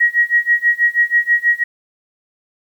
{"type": "tone with tremolo", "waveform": "sine", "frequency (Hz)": 1900, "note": "A#6", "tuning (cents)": 33, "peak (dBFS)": -8, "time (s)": [0, 1.64], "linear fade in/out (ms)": 10, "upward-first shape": "sine", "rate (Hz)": 6.2, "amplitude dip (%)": 95, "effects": ["8-bit"]}